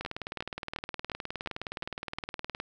two click trains, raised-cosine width 0.3 ms, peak -19 / -19 dBFS, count 51 / 7, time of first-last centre 0.01-2.601 / 0.05-2.185 s, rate 19.3 / 2.81 Hz, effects none

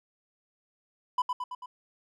triangle tone with echo, 996 Hz, B5, 14 cents sharp, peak -21 dBFS, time 1.18-1.22 s, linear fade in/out 5 ms, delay 110 ms, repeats 4, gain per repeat -4 dB, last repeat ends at 1.66 s, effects none

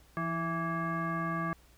sine tone with frequency modulation, 663 Hz, E5, 10 cents sharp, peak -30 dBFS, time 0.17-1.53 s, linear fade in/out 0 ms, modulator 495 Hz, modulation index 1.9, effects added 60 Hz sine -61 dBFS peak until 1.77 s + pink hiss -63 dBFS RMS until 1.77 s

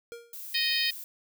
square tone with exponential decay, 469.4 Hz, A#4, 12 cents sharp, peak -37 dBFS, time 0.12-0.43 s, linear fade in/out 0 ms, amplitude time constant 66 ms
violet noise, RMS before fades -41 dBFS, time 0.33-1.04 s, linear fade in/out 2 ms
harmonic tone, 622.3 Hz, D#5, in tune, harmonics 3 / 4 / 5 / 6 / 7 / 8, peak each -32 / -32 / -32 / -32 / -32 / -32 dBFS, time 0.54-0.91 s, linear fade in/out 10 ms
effects none

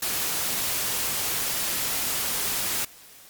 white noise, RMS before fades -27 dBFS, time 0.02-2.85 s, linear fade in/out 5 ms, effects white hiss -49 dBFS RMS until 3.29 s + Opus 48 kbps

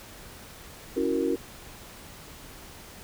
sine chord, F# dominant seventh, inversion second, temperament equal, 277.2 / 329.6 / 370 / 466.2 Hz, C#4 / E4 / F#4 / A#4, 0 / 0 / 0 / 0 cents, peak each -29 dBFS, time 0.96-1.36 s, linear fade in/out 10 ms, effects pink hiss -46 dBFS RMS until 3.03 s

